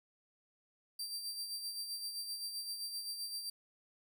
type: tone with tremolo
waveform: sawtooth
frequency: 4699 Hz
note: D8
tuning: in tune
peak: -35 dBFS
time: 0.99-3.5 s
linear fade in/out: 5 ms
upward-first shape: sine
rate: 7.7 Hz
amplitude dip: 50%
effects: none